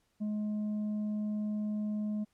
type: tone with tanh clipping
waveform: triangle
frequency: 210.9 Hz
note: G#3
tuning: 27 cents sharp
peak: -32 dBFS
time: 0.2-2.25 s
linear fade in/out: 20 ms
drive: 8 dB
effects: pink hiss -75 dBFS RMS until 2.33 s + low-pass 12000 Hz 12 dB/octave